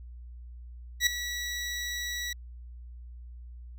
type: tone with ADSR envelope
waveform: 20% pulse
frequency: 1941 Hz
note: B6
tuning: 31 cents flat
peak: -14 dBFS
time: 1-2.33 s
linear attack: 67 ms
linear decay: 4 ms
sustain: -13 dB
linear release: 4 ms
effects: added 60 Hz sine -42 dBFS peak until 3.78 s